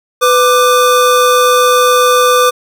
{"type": "tone pair together", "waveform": "square", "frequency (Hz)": [498.1, 1184.7], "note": ["B4", "D6"], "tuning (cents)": [15, 15], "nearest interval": "octave + minor third", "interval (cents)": 1500, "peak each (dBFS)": -10, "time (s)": [0.21, 2.51], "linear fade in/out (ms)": 20, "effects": []}